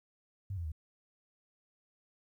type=tone with pitch steps; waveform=sine; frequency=97.6 / 85 / 77.4 Hz; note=G2 / F2 / D#2; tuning=-7 / -46 / -9 cents; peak=-35 dBFS; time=0.5-0.719 s; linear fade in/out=5 ms; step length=73 ms; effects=12-bit